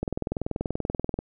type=click train; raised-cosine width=2 ms; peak=-14 dBFS; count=25; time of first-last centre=0.03-1.189 s; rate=20.7 Hz; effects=none